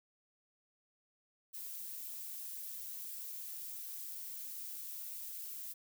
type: noise with amplitude modulation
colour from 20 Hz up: violet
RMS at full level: -43 dBFS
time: 1.53-5.74 s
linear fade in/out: 20 ms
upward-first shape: sine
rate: 180 Hz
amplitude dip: 45%
effects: none